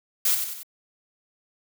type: noise with echo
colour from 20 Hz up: blue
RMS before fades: -21 dBFS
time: 0.25-0.35 s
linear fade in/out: 5 ms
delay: 94 ms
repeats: 3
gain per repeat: -6 dB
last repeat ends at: 0.632 s
effects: none